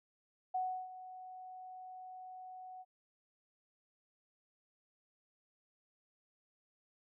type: tone with ADSR envelope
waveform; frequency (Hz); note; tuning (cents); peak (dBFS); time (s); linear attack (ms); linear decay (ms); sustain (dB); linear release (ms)
sine; 742; F#5; +5; -32; 0.54-2.85; 10; 330; -15; 41
effects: none